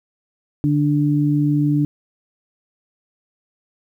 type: tone pair together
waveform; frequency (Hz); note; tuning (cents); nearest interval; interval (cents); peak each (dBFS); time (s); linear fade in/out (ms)
sine; 146.85 / 293.7; D3 / D4; 0 / 0; octave; 1200; -17; 0.64-1.85; 0
effects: 9-bit